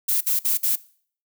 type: noise bursts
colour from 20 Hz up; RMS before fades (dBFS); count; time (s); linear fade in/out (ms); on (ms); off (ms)
violet; -21; 4; 0.08-0.759; 10; 130; 53
effects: noise-tail reverb RT60 0.5 s tail -20 dB re dry